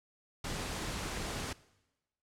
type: noise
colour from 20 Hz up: pink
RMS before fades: -38 dBFS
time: 0.44-1.53 s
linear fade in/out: 5 ms
effects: noise-tail reverb RT60 1.0 s tail -20 dB re dry + low-pass 9000 Hz 12 dB/octave